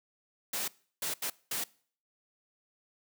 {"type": "noise bursts at uneven times", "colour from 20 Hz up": "white", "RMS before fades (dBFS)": -34, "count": 4, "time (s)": [[0.53, 0.68], [1.02, 1.14], [1.22, 1.3], [1.51, 1.64]], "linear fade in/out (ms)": 5, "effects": ["noise-tail reverb RT60 0.5 s tail -23 dB re dry", "high-pass 150 Hz 12 dB/octave"]}